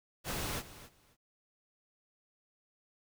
pink noise with echo, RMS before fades -37 dBFS, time 0.24-0.63 s, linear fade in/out 50 ms, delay 270 ms, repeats 2, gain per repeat -15 dB, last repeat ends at 1.17 s, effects none

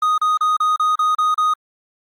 triangle tone bursts, 1244.5 Hz, D#6, in tune, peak -12 dBFS, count 8, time 0.02-1.538 s, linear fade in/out 5 ms, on 160 ms, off 34 ms, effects Opus 32 kbps

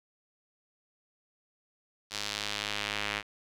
square tone with band-pass filter sweep, 51.91 Hz, G#1, in tune, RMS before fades -35 dBFS, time 2.1-3.23 s, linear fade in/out 50 ms, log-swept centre 4700 to 2400 Hz, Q 1.4, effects none

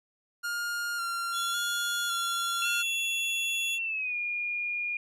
45% pulse tone with vibrato, 1396.9 Hz, F6, in tune, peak -30 dBFS, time 0.43-2.83 s, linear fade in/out 20 ms, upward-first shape square, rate 0.9 Hz, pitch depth 21 cents each way
sawtooth tone, 3396 Hz, G#7, 38 cents sharp, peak -29 dBFS, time 1.32-3.79 s, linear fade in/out 50 ms
sine tone with pitch glide, 2708 to 2427 Hz, E7 to D#7, +46 to -44 cents, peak -29 dBFS, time 2.62-4.97 s, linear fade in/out 2 ms, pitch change -190 cents, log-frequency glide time 3.82-4.16 s
effects resampled to 32000 Hz

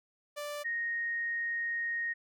sawtooth / sine tone pair in turn, 587.3 / 1864.6 Hz, D5 / A#6, 0 / 0 cents, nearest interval octave + minor sixth, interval 2000 cents, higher second, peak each -33 / -31 dBFS, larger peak second, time 0.36-0.64 / 0.64-2.14 s, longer second, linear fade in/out 20 ms, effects none

